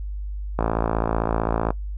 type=click train; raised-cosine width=1 ms; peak=-7 dBFS; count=63; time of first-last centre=0.59-1.705 s; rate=55.6 Hz; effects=noise-tail reverb RT60 0.1 s tail -20 dB re dry + added 50 Hz sine -27 dBFS peak until 1.97 s